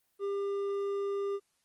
triangle tone with hard clipping, 399.2 Hz, G4, 32 cents sharp, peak -32 dBFS, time 0.19-1.4 s, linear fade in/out 50 ms, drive 9 dB, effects white hiss -75 dBFS RMS until 1.64 s + Opus 24 kbps

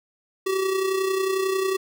square tone with amplitude modulation, 382.3 Hz, G4, 43 cents flat, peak -20 dBFS, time 0.46-1.77 s, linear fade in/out 10 ms, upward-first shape sine, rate 31.1 Hz, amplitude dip 50%, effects none

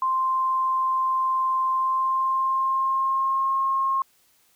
sine tone with pitch glide, 1046.5 to 1074.7 Hz, C6 to C6, 0 to +46 cents, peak -20 dBFS, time 0.02-4.02 s, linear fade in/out 2 ms, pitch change +46 cents, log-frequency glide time 1.71-3.57 s, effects white hiss -62 dBFS RMS until 4.55 s

